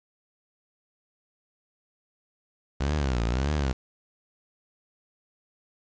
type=tone with vibrato; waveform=sawtooth; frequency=65.41 Hz; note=C2; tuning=in tune; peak=-20 dBFS; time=2.8-3.73 s; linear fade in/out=10 ms; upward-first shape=triangle; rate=1.7 Hz; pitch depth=290 cents each way; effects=resampled to 16000 Hz + 8-bit

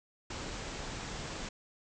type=low-pass noise; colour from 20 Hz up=pink; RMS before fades=-41 dBFS; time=0.3-1.49 s; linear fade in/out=5 ms; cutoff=7900 Hz; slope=96 dB/octave; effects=none

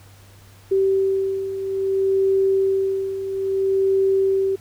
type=beating tone pair; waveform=sine; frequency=386.3 / 386.9 Hz; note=G4 / G4; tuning=-25 / -23 cents; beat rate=0.6 Hz; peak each=-24 / -18 dBFS; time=0.71-4.56 s; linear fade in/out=10 ms; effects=added 98 Hz sine -46 dBFS peak until 4.6 s + pink hiss -51 dBFS RMS until 4.6 s

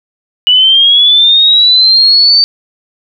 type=linear sweep; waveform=sine; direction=up; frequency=2937 to 4597 Hz; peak=-3 dBFS; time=0.47-2.44 s; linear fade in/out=0 ms; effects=none

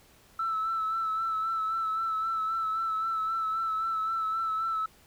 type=tone with vibrato; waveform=sine; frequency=1318.5 Hz; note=E6; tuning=in tune; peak=-26 dBFS; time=0.39-4.86 s; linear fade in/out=5 ms; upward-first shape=sine; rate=3.8 Hz; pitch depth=30 cents each way; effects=tanh soft clip ceiling -23 dBFS + pink hiss -59 dBFS RMS until 5.06 s

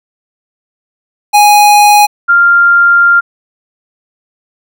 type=tone pair in turn; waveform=square / sine; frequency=829 / 1394.2 Hz; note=G#5 / F6; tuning=-3 / -3 cents; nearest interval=major sixth; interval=900 cents; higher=second; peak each=-3 dBFS; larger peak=neither; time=1.33-2.07 / 2.28-3.21 s; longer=second; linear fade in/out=20 ms; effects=none

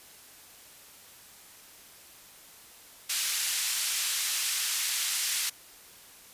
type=band-pass noise; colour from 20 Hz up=white; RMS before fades=-30 dBFS; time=3.09-5.5 s; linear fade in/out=10 ms; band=2000 to 9800 Hz; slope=12 dB/octave; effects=white hiss -52 dBFS RMS until 6.33 s + resampled to 32000 Hz

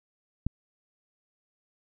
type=click; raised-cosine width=5 ms; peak=-15 dBFS; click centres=0.466 s; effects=none

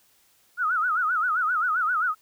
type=tone with vibrato; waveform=sine; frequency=1359 Hz; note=F6; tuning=48 cents flat; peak=-21 dBFS; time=0.57-2.15 s; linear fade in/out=50 ms; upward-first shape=sine; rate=7.6 Hz; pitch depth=170 cents each way; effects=white hiss -62 dBFS RMS until 2.21 s

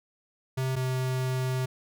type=tone pair in turn; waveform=square; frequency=130.81 / 129.23 Hz; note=C3 / C3; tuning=0 / -21 cents; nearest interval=unison; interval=21 cents; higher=first; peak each=-27 dBFS; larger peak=neither; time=0.57-0.76 / 0.76-1.66 s; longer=second; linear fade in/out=10 ms; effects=none

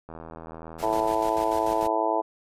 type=click train; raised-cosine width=1 ms; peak=-26 dBFS; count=80; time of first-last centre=0.09-1.062 s; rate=81.3 Hz
type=noise with tremolo; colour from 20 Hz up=pink; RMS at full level=-39 dBFS; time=0.78-1.88 s; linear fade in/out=20 ms; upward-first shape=square; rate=6.8 Hz; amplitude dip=55%
type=harmonic tone; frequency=110 Hz; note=A2; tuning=in tune; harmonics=3 / 4 / 5 / 6 / 7 / 8 / 9; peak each=-31 / -31 / -33 / -27 / -32 / -27 / -31 dBFS; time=0.82-2.22 s; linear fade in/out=20 ms
effects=resampled to 32000 Hz

